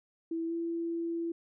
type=tone with pitch glide; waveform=sine; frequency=329.6 to 335.4 Hz; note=E4 to E4; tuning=0 to +30 cents; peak=-31 dBFS; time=0.31-1.32 s; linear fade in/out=5 ms; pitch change=+30 cents; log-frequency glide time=0.47-0.53 s; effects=none